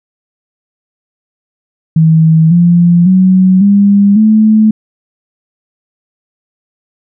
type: tone with pitch steps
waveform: sine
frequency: 160.5 / 173.02 / 186.51 / 201.1 / 216.7 Hz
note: E3 / F3 / F#3 / G3 / A3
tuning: -46 / -16 / +14 / +44 / -26 cents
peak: -3 dBFS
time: 1.96-4.71 s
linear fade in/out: 5 ms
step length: 550 ms
effects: none